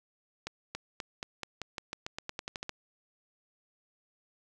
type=accelerating click train; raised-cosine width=0.2 ms; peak=-19 dBFS; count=16; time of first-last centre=0.47-2.694 s; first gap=280 ms; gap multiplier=0.9; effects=none